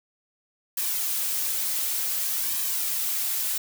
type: noise with flanger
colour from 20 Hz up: blue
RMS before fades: -27 dBFS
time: 0.77-3.58 s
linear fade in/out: 5 ms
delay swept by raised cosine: 1.4 to 4.3 ms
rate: 0.55 Hz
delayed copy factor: -0.5
effects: none